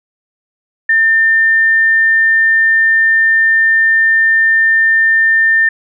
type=tone; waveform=sine; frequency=1800 Hz; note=A6; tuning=39 cents sharp; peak=-7 dBFS; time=0.89-5.69 s; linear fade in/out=5 ms; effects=none